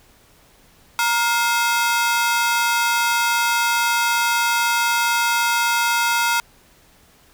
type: ring-modulated tone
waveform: sawtooth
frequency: 1174.7 Hz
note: D6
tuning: in tune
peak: -10 dBFS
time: 0.99-6.4 s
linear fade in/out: 0 ms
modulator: 238 Hz
effects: pink hiss -53 dBFS RMS until 7.33 s

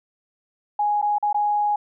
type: tone with dropouts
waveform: sine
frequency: 830.6 Hz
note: G#5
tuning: in tune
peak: -18 dBFS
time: 0.79-1.76 s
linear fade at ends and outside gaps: 5 ms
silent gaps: 1.016-1.025 / 1.184-1.226 / 1.329-1.344 s
effects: none

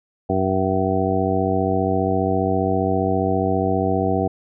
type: harmonic tone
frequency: 94.9 Hz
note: F#2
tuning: 44 cents sharp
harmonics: 1 / 2 / 3 / 4 / 5 / 7 / 8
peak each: -25 / -25 / -25 / -25 / -25 / -25 / -25 dBFS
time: 0.29-4.28 s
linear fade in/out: 10 ms
effects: none

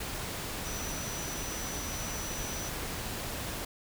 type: tone in noise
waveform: sine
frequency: 5920 Hz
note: F#8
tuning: in tune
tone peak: -41 dBFS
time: 0.65-2.69 s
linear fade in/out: 5 ms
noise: pink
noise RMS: -37 dBFS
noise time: 0-3.65 s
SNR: -7 dB
effects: none

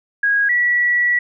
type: tone pair in turn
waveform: sine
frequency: 1645 / 1941.7 Hz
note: G#6 / B6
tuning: -17 / -30 cents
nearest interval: minor third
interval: 287 cents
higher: second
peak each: -13 dBFS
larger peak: neither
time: 0.23-0.49 / 0.49-1.19 s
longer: second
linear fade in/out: 5 ms
effects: none

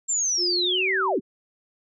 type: linear sweep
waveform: sine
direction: down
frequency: 7460 to 162 Hz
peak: -21 dBFS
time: 0.08-1.2 s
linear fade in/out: 20 ms
type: tone with pitch glide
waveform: sine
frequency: 354.6 to 382.3 Hz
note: F4 to G4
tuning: +26 to -43 cents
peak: -27 dBFS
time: 0.37-1.21 s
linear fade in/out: 50 ms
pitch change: +131 cents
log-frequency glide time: 0.61-0.89 s
effects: none

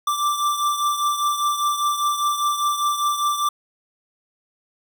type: beating tone pair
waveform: square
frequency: 1174.7 / 1179.7 Hz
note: D6 / D6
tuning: 0 / +7 cents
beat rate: 5 Hz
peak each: -21 / -27 dBFS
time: 0.07-3.49 s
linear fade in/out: 5 ms
effects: none

